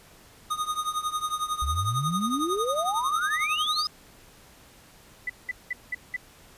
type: tone with tremolo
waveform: square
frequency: 1236 Hz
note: D#6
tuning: 12 cents flat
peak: -24 dBFS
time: 0.5-3.87 s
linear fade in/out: 10 ms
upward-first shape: triangle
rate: 11 Hz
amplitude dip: 90%
type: exponential sweep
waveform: sine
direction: up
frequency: 65.41 to 5130 Hz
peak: -26 dBFS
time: 1.62-3.87 s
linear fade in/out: 0 ms
type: tone bursts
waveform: sine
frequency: 1993 Hz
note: B6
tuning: 15 cents sharp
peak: -26 dBFS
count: 5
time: 5.27-6.165 s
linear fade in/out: 5 ms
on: 27 ms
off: 190 ms
effects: pink hiss -53 dBFS RMS until 6.57 s + resampled to 32000 Hz